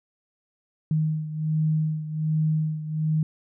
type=beating tone pair; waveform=sine; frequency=155.56 / 156.86 Hz; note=D#3 / D#3; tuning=0 / +14 cents; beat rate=1.3 Hz; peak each=-23 / -28 dBFS; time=0.91-3.23 s; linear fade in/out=2 ms; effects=none